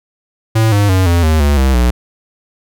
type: tone with pitch steps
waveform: square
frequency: 111.3 / 102.06 / 93.59 / 85.82 / 78.7 / 72.17 / 66.18 / 60.69 Hz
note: A2 / G#2 / F#2 / F2 / D#2 / D2 / C2 / B1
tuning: +20 / -30 / +20 / -30 / +20 / -30 / +20 / -30 cents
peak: -9 dBFS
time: 0.55-1.91 s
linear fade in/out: 10 ms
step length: 170 ms
effects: none